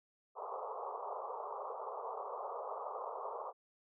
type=band-pass noise; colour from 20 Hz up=white; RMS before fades=-43 dBFS; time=0.35-3.53 s; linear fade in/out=50 ms; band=410 to 1200 Hz; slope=96 dB/octave; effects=none